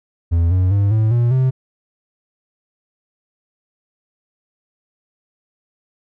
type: tone with pitch steps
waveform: triangle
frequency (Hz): 84.4 / 92.04 / 100.37 / 109.45 / 119.36 / 130.16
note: E2 / F#2 / G2 / A2 / A#2 / C3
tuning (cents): +41 / -9 / +41 / -9 / +41 / -9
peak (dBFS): -10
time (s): 0.31-1.51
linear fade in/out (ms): 20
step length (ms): 200
effects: none